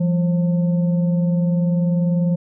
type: tone with frequency modulation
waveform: sine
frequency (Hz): 170.9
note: F3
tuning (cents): -37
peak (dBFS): -15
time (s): 0-2.36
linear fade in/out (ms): 10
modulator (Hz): 362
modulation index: 0.43
effects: none